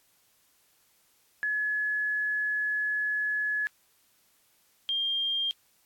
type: tone pair in turn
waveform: sine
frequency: 1701 / 3202 Hz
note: G#6 / G7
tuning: +41 / +36 cents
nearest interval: major seventh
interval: 1095 cents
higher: second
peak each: -26 dBFS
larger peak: neither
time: 1.43-3.67 / 4.89-5.51 s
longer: first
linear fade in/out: 0 ms
effects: white hiss -66 dBFS RMS until 5.85 s + AAC 64 kbps